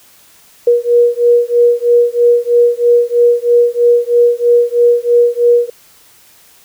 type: beating tone pair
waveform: sine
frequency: 476.9 / 480 Hz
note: A#4 / B4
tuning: +39 / -49 cents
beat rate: 3.1 Hz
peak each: -10 dBFS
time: 0.67-5.7 s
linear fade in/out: 5 ms
effects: white hiss -45 dBFS RMS until 6.64 s